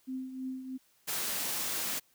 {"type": "tone with tremolo", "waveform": "sine", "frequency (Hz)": 260, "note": "C4", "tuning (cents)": -11, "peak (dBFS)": -33, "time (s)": [0.07, 0.78], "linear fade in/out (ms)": 20, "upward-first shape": "triangle", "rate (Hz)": 3.1, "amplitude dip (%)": 65}
{"type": "high-pass noise", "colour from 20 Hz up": "white", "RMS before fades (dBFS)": -34, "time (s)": [1.07, 2], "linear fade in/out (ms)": 20, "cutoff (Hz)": 130, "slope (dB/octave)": 12}
{"effects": ["white hiss -68 dBFS RMS until 2.14 s"]}